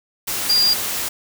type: tone in noise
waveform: sine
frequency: 4791 Hz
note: D8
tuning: 34 cents sharp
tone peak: -13 dBFS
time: 0.49-0.74 s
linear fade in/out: 10 ms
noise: white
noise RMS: -24 dBFS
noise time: 0.27-1.09 s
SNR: +8 dB
effects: none